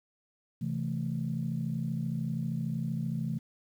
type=chord; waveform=sine; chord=A minor; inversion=first; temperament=just; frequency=132 / 165 / 220 Hz; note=C3 / E3 / A3; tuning=+16 / +2 / 0 cents; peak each=-34 / -33 / -35 dBFS; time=0.61-3.39 s; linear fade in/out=10 ms; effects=tanh soft clip ceiling -21 dBFS + 10-bit